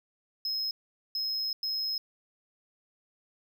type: tone bursts at uneven times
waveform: triangle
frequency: 5140 Hz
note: E8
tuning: 45 cents flat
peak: -28 dBFS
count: 3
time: 0.45-0.71 / 1.15-1.53 / 1.63-1.98 s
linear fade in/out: 2 ms
effects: none